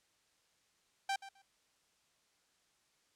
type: tone with echo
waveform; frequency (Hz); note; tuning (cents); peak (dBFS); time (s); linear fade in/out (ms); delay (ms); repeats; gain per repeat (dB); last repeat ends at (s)
sawtooth; 784; G5; 0; -29; 1.09-1.16; 5; 130; 2; -15; 1.42
effects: white hiss -74 dBFS RMS until 3.15 s + low-pass 8000 Hz 12 dB/octave